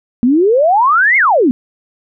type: exponential two-way sweep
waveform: sine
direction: up then down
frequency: 230 to 2217 to 230 Hz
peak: -7 dBFS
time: 0.23-1.51 s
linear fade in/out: 0 ms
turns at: 1.17 s
effects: none